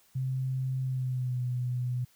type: tone with pitch glide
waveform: sine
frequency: 130.81 to 124.33 Hz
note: C3 to B2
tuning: 0 to +12 cents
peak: -28 dBFS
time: 0.15-2.05 s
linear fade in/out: 10 ms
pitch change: -88 cents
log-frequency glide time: 0.84-1.43 s
effects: white hiss -64 dBFS RMS until 2.15 s